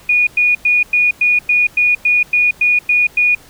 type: tone bursts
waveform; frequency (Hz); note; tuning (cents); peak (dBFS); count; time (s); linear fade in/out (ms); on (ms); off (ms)
sine; 2453; D#7; -25; -9; 12; 0.09-3.35; 5; 180; 100
effects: pink hiss -43 dBFS RMS until 3.49 s